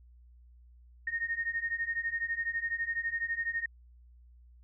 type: beating tone pair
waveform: sine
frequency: 1841 / 1853 Hz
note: A#6 / A#6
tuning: -22 / -11 cents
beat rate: 12 Hz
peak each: -35 / -33 dBFS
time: 1.07-3.66 s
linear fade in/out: 5 ms
effects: added 60 Hz sine -54 dBFS peak until 4.63 s